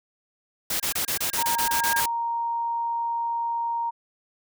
white noise bursts, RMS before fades -26 dBFS, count 11, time 0.7-2.059 s, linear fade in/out 5 ms, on 99 ms, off 27 ms
sine tone with exponential growth, 1619 Hz, G#6, 45 cents flat, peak -23 dBFS, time 0.71-2 s, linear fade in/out 1 ms, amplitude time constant 280 ms
sine tone, 932.3 Hz, A#5, in tune, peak -24 dBFS, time 1.37-3.91 s, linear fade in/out 20 ms
effects none

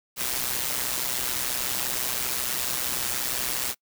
white noise with amplitude modulation, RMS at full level -25 dBFS, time 0.16-3.75 s, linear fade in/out 50 ms, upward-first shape sine, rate 126 Hz, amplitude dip 70%, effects noise-tail reverb RT60 0.1 s tail -25 dB re dry

